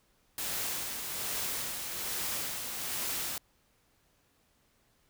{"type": "noise with tremolo", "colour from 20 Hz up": "white", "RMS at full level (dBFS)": -34, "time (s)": [0.38, 3.38], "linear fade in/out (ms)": 2, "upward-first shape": "sine", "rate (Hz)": 1.2, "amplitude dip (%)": 40, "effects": ["pink hiss -70 dBFS RMS until 5.09 s"]}